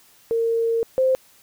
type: tone pair in turn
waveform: sine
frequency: 458.6 / 521.6 Hz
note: A#4 / C5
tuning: -28 / -5 cents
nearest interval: major second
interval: 223 cents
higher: second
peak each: -18 / -15 dBFS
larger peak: second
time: 0.31-0.83 / 0.98-1.15 s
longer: first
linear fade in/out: 0 ms
effects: white hiss -54 dBFS RMS until 1.42 s